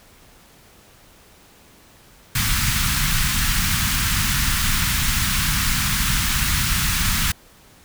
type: band-stop noise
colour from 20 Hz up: pink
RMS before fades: -20 dBFS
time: 2.35-7.32 s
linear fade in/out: 5 ms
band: 200 to 1200 Hz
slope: 24 dB/octave
effects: pink hiss -50 dBFS RMS until 7.84 s